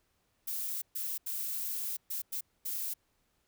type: noise bursts at uneven times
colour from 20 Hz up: violet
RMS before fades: -36 dBFS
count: 6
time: 0.47-0.82 / 0.95-1.18 / 1.26-1.97 / 2.1-2.22 / 2.32-2.41 / 2.65-2.94 s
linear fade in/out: 10 ms
effects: pink hiss -75 dBFS RMS until 3.47 s